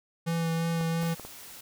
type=tone with vibrato; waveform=square; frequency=165.7 Hz; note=E3; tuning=9 cents sharp; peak=-27 dBFS; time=0.26-1.15 s; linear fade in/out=20 ms; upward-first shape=sine; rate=2.9 Hz; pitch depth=14 cents each way
type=clicks; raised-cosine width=1 ms; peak=-27 dBFS; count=4; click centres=0.811 / 1.032 / 1.197 / 1.25 s
type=noise; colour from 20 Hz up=white; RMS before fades=-46 dBFS; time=1.01-1.61 s; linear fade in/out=5 ms
effects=none